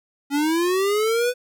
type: linear sweep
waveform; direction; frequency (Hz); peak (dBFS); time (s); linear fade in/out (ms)
square; up; 276.8 to 501; -19; 0.3-1.34; 50
effects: none